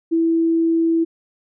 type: tone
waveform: sine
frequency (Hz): 329.6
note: E4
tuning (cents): 0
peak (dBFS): -14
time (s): 0.11-1.05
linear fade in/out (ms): 20
effects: none